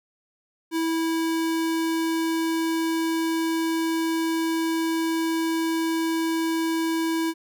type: tone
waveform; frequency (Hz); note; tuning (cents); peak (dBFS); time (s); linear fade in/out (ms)
square; 326.8; E4; -15; -23; 0.71-7.34; 50
effects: none